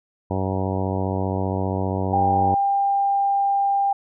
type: harmonic tone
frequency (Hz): 95.1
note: F#2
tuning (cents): +48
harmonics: 1 / 2 / 3 / 4 / 5 / 6 / 7 / 8 / 9 / 10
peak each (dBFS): -25 / -28 / -30 / -31 / -32 / -33 / -33 / -34 / -35 / -35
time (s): 0.3-2.55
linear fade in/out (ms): 10
type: tone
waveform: sine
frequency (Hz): 796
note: G5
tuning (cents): +26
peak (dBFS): -17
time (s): 2.13-3.93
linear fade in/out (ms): 5
effects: none